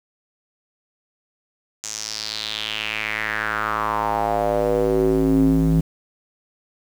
square tone with band-pass filter sweep, 54.1 Hz, A1, 29 cents flat, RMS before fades -21 dBFS, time 1.83-5.81 s, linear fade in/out 10 ms, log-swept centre 6800 to 190 Hz, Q 4.1, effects 7-bit

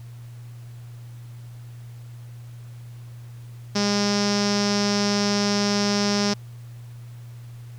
sawtooth tone with low-pass filter, 203.9 Hz, G#3, 32 cents flat, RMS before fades -22 dBFS, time 3.75-6.34 s, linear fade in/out 10 ms, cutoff 5400 Hz, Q 7, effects added 119 Hz sine -37 dBFS peak until 7.78 s + pink hiss -55 dBFS RMS until 7.78 s

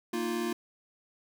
square chord, Bb suspended fourth, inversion none, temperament equal with one note detuned, 232.1 / 311.1 / 349.2 Hz, Bb3 / Eb4 / F4, -7 / 0 / 0 cents, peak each -35 / -39 / -33 dBFS, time 0.13-0.53 s, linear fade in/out 5 ms, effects none

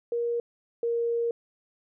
sine tone pair in turn, 472.1 / 468 Hz, A#4 / A#4, +22 / +7 cents, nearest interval unison, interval 15 cents, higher first, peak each -25 / -24 dBFS, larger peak second, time 0.12-0.4 / 0.83-1.31 s, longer second, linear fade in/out 2 ms, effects none

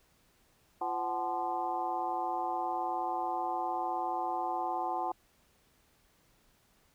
harmonic tone with a mistuned harmonic, 172.9 Hz, F3, 17 cents flat, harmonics 2 / 3 / 4 / 5 / 6 / 7, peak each -41 / -45 / -34 / -36 / -39 / -48 dBFS, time 0.81-5.12 s, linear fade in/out 5 ms, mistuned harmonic 4, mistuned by +130 cents, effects pink hiss -68 dBFS RMS until 6.94 s

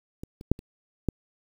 clicks, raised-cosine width 3 ms, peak -23 / -28 / -6 / -29 / -11 dBFS, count 5, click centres 0.235 / 0.411 / 0.516 / 0.591 / 1.087 s, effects 8-bit

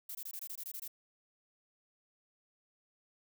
violet noise bursts, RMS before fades -43 dBFS, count 10, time 0.09-0.879 s, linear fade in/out 5 ms, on 60 ms, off 21 ms, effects none

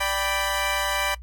15% pulse chord, G major, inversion second, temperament equal, 587.3 / 784 / 987.8 Hz, D5 / G5 / B5, 0 / 0 / 0 cents, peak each -21 / -22 / -21 dBFS, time 0-1.15 s, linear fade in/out 10 ms, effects noise-tail reverb RT60 0.1 s tail -19 dB re dry + added 60 Hz sine -37 dBFS peak until 1.22 s

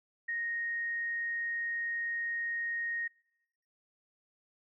sine tone, 1864.7 Hz, A#6, in tune, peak -32 dBFS, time 0.28-3.08 s, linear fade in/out 10 ms, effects noise-tail reverb RT60 1.0 s tail -26 dB re dry

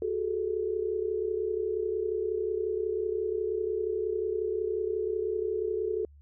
sine tone cluster, 370.4 / 405.2 / 436.1 Hz, F#4 / G#4 / A4, +2 / -43 / -15 cents, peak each -32 / -36 / -30 dBFS, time 0.02-6.05 s, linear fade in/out 2 ms, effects added 72 Hz sine -51 dBFS peak until 6.21 s

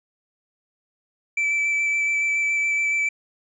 triangle tone with vibrato, 2319 Hz, D7, 22 cents flat, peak -18 dBFS, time 1.37-3.09 s, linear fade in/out 5 ms, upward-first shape square, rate 7.1 Hz, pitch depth 10 cents each way, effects resampled to 22050 Hz

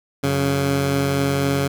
15% pulse tone pair together, 91.43 / 139.1 Hz, F#2 / C#3, -20 / +6 cents, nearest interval perfect fifth, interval 726 cents, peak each -21 / -12 dBFS, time 0.23-1.68 s, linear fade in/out 10 ms, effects none

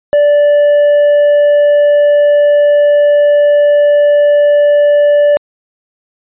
triangle tone, 584 Hz, D5, 10 cents flat, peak -3 dBFS, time 0.13-5.37 s, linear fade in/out 0 ms, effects resampled to 8000 Hz

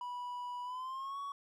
triangle tone with pitch glide, 981 to 1120.4 Hz, B5 to C#6, -12 to +18 cents, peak -37 dBFS, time 0.01-1.32 s, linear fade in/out 2 ms, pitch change +230 cents, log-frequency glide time 0.63-1.19 s, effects none

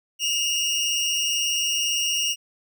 25% pulse tone pair together, 2695 / 2853 Hz, E7 / F7, +38 / +36 cents, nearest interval minor second, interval 98 cents, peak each -27 / -18 dBFS, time 0.19-2.36 s, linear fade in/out 50 ms, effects none

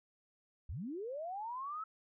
sine linear sweep, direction up, 52.5 to 1318.5 Hz, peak -39 dBFS, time 0.69-1.84 s, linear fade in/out 5 ms, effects none

